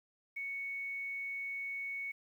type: tone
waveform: sine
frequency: 2220 Hz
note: C#7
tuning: 2 cents sharp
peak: -37 dBFS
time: 0.36-2.12 s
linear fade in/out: 10 ms
effects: 11-bit